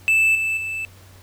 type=tone with level steps; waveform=triangle; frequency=2637 Hz; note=E7; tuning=in tune; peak=-12 / -18 / -23 dBFS; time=0.08-0.85 s; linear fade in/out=0 ms; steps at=0.35 / 0.57 s; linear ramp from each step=2 ms; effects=added 94 Hz sine -45 dBFS peak until 1.22 s + pink hiss -50 dBFS RMS until 1.22 s